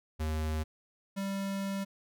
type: tone pair in turn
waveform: square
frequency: 78 / 196.09 Hz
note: D#2 / G3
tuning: +5 / +1 cents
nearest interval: octave + major third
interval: 1596 cents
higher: second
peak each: -31 / -33 dBFS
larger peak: first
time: 0.19-0.64 / 1.16-1.85 s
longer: second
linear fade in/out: 20 ms
effects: none